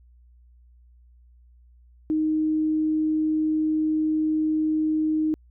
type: tone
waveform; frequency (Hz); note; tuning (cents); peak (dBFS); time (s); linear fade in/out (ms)
sine; 311.1; D#4; 0; -20; 2.1-5.34; 0
effects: added 60 Hz sine -51 dBFS peak until 5.5 s